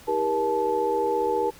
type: tone cluster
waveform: sine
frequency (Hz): 324.3 / 400.8 / 475.7 / 869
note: E4 / G4 / A#4 / A5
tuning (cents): -28 / +38 / +35 / -22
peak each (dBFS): -33 / -27 / -25 / -26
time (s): 0.07-1.51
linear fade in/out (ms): 20
effects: pink hiss -49 dBFS RMS until 1.59 s